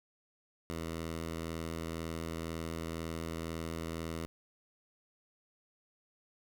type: tone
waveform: 10% pulse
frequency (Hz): 82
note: E2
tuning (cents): -9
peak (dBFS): -29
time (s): 0.7-4.26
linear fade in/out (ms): 0
effects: none